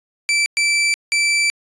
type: tone bursts at uneven times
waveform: sawtooth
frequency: 2329 Hz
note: D7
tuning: 15 cents flat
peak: -11 dBFS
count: 3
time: 0.29-0.46 / 0.57-0.94 / 1.12-1.5 s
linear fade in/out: 0 ms
effects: resampled to 22050 Hz